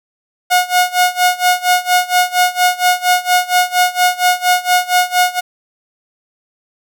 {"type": "tone with tremolo", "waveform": "sawtooth", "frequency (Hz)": 723, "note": "F#5", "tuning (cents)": -40, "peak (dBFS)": -4, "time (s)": [0.5, 5.41], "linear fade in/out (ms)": 20, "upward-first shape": "sine", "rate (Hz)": 4.3, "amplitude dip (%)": 90, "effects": []}